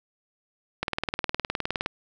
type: click train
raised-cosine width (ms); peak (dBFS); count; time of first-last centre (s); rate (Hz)
0.3; -10; 21; 0.83-1.861; 19.4
effects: none